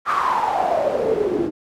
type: noise with band-pass filter sweep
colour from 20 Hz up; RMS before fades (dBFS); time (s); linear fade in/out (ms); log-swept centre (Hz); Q
pink; -20; 0.05-1.51; 50; 1300 to 310; 8.3
effects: none